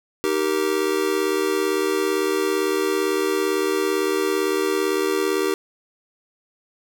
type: chord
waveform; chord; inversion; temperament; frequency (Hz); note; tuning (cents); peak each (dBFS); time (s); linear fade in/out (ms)
square; Eb major; none; just; 311.1 / 388.9 / 466.7; Eb4 / G4 / Bb4; 0 / -14 / +2; -27 / -22 / -27; 0.24-5.54; 0
effects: none